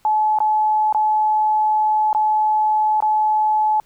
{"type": "tone with dropouts", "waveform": "sine", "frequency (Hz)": 858, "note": "A5", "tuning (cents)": -44, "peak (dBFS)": -14, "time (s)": [0.05, 3.8], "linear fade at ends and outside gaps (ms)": 1, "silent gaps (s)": [[0.387, 0.403], [0.926, 0.947], [2.13, 2.148], [3.004, 3.024]], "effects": ["pink hiss -58 dBFS RMS until 3.85 s"]}